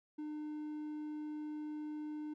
triangle tone, 302.4 Hz, D#4, 49 cents flat, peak -38 dBFS, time 0.18-2.34 s, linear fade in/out 10 ms, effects none

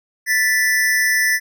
square tone pair together, 1756.9 / 1975.5 Hz, A6 / B6, -3 / 0 cents, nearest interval major second, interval 203 cents, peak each -18 dBFS, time 0.26-1.4 s, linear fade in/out 50 ms, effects none

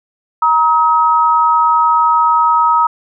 sine tone pair together, 943.3 / 1273 Hz, A#5 / D#6, +20 / +39 cents, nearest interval perfect fourth, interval 519 cents, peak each -11 dBFS, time 0.42-2.87 s, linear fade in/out 5 ms, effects none

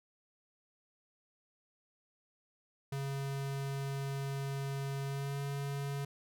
square tone with pitch glide, 137.9 to 140.23 Hz, C#3 to C#3, -9 to +20 cents, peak -36 dBFS, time 2.92-6.05 s, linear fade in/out 5 ms, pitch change +29 cents, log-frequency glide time 5.04-5.4 s, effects none

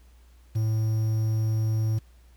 triangle tone with quantisation, 110 Hz, A2, in tune, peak -20 dBFS, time 0.55-1.99 s, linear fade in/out 10 ms, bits 8, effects added 60 Hz sine -51 dBFS peak until 2.36 s + pink hiss -64 dBFS RMS until 2.36 s

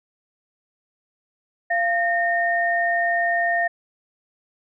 sine tone pair together, 690 / 1833 Hz, F5 / A#6, -21 / -30 cents, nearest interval octave + perfect fourth, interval 1691 cents, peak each -21 dBFS, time 1.7-3.68 s, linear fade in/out 10 ms, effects none

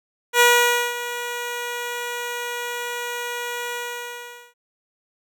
10% pulse tone with ADSR envelope, 482.1 Hz, B4, 42 cents flat, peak -3 dBFS, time 0.33-4.54 s, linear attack 72 ms, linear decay 530 ms, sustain -15 dB, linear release 800 ms, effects none

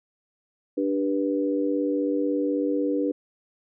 sine chord, G major, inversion second, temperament equal with one note detuned, 293.7 / 392 / 488.2 Hz, D4 / G4 / B4, 0 / 0 / -20 cents, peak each -24 / -30 / -27 dBFS, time 0.77-3.12 s, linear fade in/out 10 ms, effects none

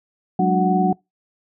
sine tone cluster, 184.7 / 206.3 / 295.6 / 366.2 / 742 Hz, F#3 / G#3 / D4 / F#4 / F#5, -3 / -11 / +11 / -18 / +5 cents, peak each -18 / -25 / -24 / -24 / -19 dBFS, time 0.39-0.93 s, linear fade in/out 5 ms, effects noise-tail reverb RT60 0.2 s tail -25 dB re dry

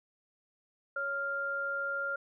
sine tone pair together, 556.4 / 1396.9 Hz, C#5 / F6, +6 / 0 cents, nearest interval octave + major third, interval 1594 cents, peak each -39 / -32 dBFS, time 0.96-2.16 s, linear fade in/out 5 ms, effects none

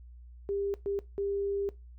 sine tone bursts at uneven times, 399.2 Hz, G4, 32 cents sharp, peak -29 dBFS, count 3, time 0.49-0.74 / 0.86-0.99 / 1.18-1.69 s, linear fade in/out 0 ms, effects noise-tail reverb RT60 0.2 s tail -18 dB re dry + added 60 Hz sine -47 dBFS peak until 1.98 s

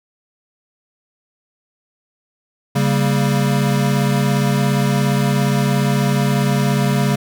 square chord, G diminished, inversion second, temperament equal, 138.59 / 196 / 233.1 Hz, Db3 / G3 / Bb3, 0 / 0 / 0 cents, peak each -17 / -20 / -23 dBFS, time 2.75-7.16 s, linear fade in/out 10 ms, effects none

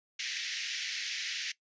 pink band-pass noise, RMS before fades -37 dBFS, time 0.19-1.52 s, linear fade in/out 5 ms, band 1800 to 6300 Hz, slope 48 dB/octave, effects noise-tail reverb RT60 0.1 s tail -18 dB re dry + resampled to 16000 Hz

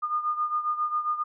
sine beating tone pair, 1217 / 1224.4 Hz, D#6 / D#6, -39 / -28 cents, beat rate 7.4 Hz, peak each -26 / -31 dBFS, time 0.02-1.24 s, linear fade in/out 20 ms, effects none

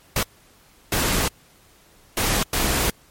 pink noise bursts at uneven times, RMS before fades -21 dBFS, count 4, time 0.16-0.23 / 0.92-1.28 / 2.17-2.43 / 2.53-2.9 s, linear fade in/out 2 ms, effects pink hiss -54 dBFS RMS until 3.1 s + MP3 64 kbps

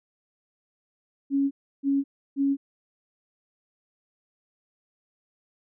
sine tone bursts, 277.2 Hz, C#4, in tune, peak -20 dBFS, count 3, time 1.3-2.57 s, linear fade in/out 50 ms, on 210 ms, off 320 ms, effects none

